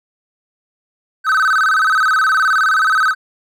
triangle tone with vibrato, 1396.9 Hz, F6, in tune, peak -9 dBFS, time 1.24-3.15 s, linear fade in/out 50 ms, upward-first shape square, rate 19 Hz, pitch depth 160 cents each way, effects none

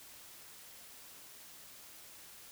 silence, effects white hiss -54 dBFS RMS until 2.51 s

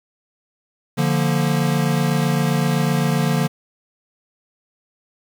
square chord, Bb major, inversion first, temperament equal, 146.83 / 174.61 / 233.1 Hz, D3 / F3 / Bb3, 0 / 0 / 0 cents, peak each -20 / -22 / -24 dBFS, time 0.97-3.48 s, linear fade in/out 20 ms, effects 8-bit

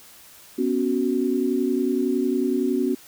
sine chord, B suspended second, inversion none, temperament just, 246.9 / 277.8 / 370.4 Hz, B3 / C#4 / F#4, 0 / +4 / +2 cents, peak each -24 dBFS, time 0.58-2.95 s, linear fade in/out 10 ms, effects white hiss -48 dBFS RMS until 3.07 s

